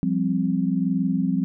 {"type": "chord", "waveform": "sine", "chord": "F suspended second", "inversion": "none", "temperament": "equal", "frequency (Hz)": [174.61, 196, 261.6], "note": ["F3", "G3", "C4"], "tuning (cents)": [0, 0, 0], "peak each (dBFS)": -24, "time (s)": [0.03, 1.44], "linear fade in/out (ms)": 0, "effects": []}